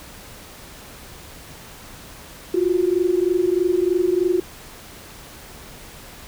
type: tone pair together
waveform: sine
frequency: 346.8 / 370 Hz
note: F4 / F#4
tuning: -12 / 0 cents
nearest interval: minor second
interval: 112 cents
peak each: -19 dBFS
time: 2.54-4.4 s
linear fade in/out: 5 ms
effects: pink hiss -41 dBFS RMS until 6.27 s